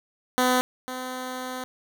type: tone pair in turn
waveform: 10% pulse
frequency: 252.4 / 255.2 Hz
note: B3 / C4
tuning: +38 / -43 cents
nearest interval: unison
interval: 19 cents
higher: second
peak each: -11 / -23 dBFS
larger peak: first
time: 0.38-0.61 / 0.88-1.64 s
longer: second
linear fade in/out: 0 ms
effects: none